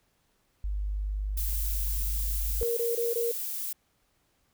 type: tone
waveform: sine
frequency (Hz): 50.4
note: G1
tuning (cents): +49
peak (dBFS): -28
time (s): 0.64-2.63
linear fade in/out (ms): 0
type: noise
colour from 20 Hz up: violet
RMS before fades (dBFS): -34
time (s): 1.37-3.73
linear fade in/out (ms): 5
type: tone bursts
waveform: sine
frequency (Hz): 467.6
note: A#4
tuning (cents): +5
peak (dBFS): -26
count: 4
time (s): 2.61-3.316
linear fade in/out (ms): 5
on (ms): 160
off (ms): 22
effects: pink hiss -71 dBFS RMS until 4.53 s